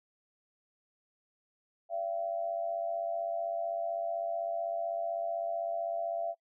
sine tone with amplitude modulation, 676 Hz, E5, 43 cents sharp, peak -28 dBFS, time 1.89-6.35 s, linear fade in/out 50 ms, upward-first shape sine, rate 95.8 Hz, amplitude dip 75%, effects noise-tail reverb RT60 0.1 s tail -23 dB re dry

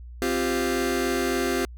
sawtooth chord, C suspended fourth, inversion none, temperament just, 261.6 / 348.8 / 392.4 Hz, C4 / F4 / G4, 0 / -2 / +2 cents, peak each -23 dBFS, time 0.22-1.65 s, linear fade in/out 0 ms, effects added 60 Hz sine -38 dBFS peak until 1.77 s

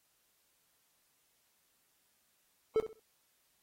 triangle tone with echo, 440 Hz, A4, in tune, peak -23 dBFS, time 2.76-2.8 s, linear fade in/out 0 ms, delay 65 ms, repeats 3, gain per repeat -12 dB, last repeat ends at 2.995 s, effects white hiss -74 dBFS RMS until 3.62 s + AAC 48 kbps

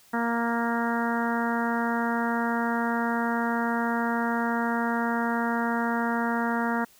harmonic tone, 233.5 Hz, A#3, 3 cents sharp, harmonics 1 / 2 / 3 / 4 / 5 / 6 / 7 / 8, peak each -27 / -34 / -33 / -31 / -37 / -33 / -36 / -37 dBFS, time 0.13-6.85 s, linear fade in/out 10 ms, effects white hiss -57 dBFS RMS until 6.99 s

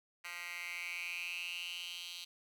10% pulse tone with high-pass filter sweep, 174.2 Hz, F3, 4 cents flat, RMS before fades -43 dBFS, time 0.24-2.25 s, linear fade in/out 10 ms, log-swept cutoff 1800 to 3500 Hz, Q 6.8, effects none

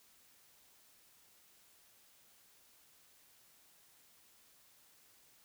silence, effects white hiss -66 dBFS RMS until 5.44 s

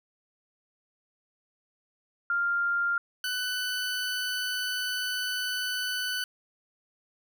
sine / 20% pulse tone pair in turn, 1396.9 / 1496.1 Hz, F6 / F#6, 0 / +19 cents, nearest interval minor second, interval 119 cents, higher second, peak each -24 dBFS, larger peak neither, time 2.3-2.98 / 3.24-6.24 s, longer second, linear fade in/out 2 ms, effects none

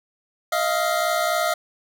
25% pulse tone pair together, 630 / 693.8 Hz, D#5 / F5, +21 / -12 cents, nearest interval major second, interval 167 cents, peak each -19 dBFS, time 0.52-1.54 s, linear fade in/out 5 ms, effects none

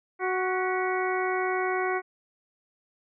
harmonic tone with a mistuned harmonic, 370.4 Hz, F#4, 2 cents sharp, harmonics 1 / 2 / 3 / 4 / 5 / 6, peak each -28 / -31 / -33 / -34 / -35 / -36 dBFS, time 0.19-2.02 s, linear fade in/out 50 ms, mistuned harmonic 5, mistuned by +71 cents, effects none

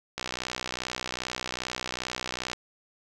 click train, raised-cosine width 0.2 ms, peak -13 dBFS, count 148, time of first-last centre 0.18-2.532 s, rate 62.5 Hz, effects none

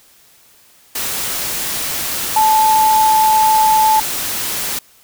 sine tone in noise, 872 Hz, A5, 16 cents flat, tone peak -9 dBFS, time 2.36-4 s, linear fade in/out 5 ms, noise white, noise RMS -21 dBFS, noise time 0.95-4.79 s, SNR +9 dB, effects white hiss -49 dBFS RMS until 5.03 s

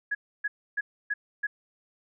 sine tone bursts, 1676 Hz, G#6, 15 cents sharp, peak -25 dBFS, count 5, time 0.11-1.47 s, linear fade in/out 10 ms, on 40 ms, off 290 ms, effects none

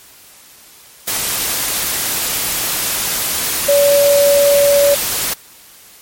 sine tone in noise, 570 Hz, C#5, 48 cents sharp, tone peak -8 dBFS, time 3.68-4.95 s, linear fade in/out 10 ms, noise white, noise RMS -18 dBFS, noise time 1.07-5.34 s, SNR +7 dB, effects white hiss -42 dBFS RMS until 6.01 s + MP3 64 kbps

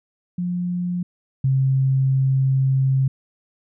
sine tone pair in turn, 177.6 / 133.51 Hz, F3 / C3, +29 / +35 cents, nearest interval perfect fourth, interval 494 cents, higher first, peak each -21 / -15 dBFS, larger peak second, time 0.38-1.03 / 1.44-3.08 s, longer second, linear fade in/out 5 ms, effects none

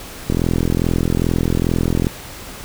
click train, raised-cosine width 3 ms, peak -4 dBFS, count 76, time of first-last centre 0.3-2.069 s, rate 42.4 Hz, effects pink hiss -34 dBFS RMS until 2.64 s

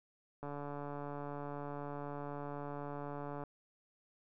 click train, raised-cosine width 1 ms, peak -30 dBFS, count 434, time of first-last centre 0.43-3.437 s, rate 144 Hz, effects none

